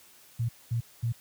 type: tone bursts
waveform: sine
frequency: 116.8 Hz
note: A#2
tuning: 4 cents sharp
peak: -25 dBFS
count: 3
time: 0.39-1.124 s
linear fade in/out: 10 ms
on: 98 ms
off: 220 ms
effects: white hiss -56 dBFS RMS until 1.2 s + high-pass 60 Hz 12 dB/octave